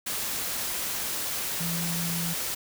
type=tone in noise; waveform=sine; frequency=169.3 Hz; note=E3; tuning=46 cents sharp; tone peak=-30 dBFS; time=1.6-2.34 s; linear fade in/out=10 ms; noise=white; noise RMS=-31 dBFS; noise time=0.06-2.55 s; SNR=-2 dB; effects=none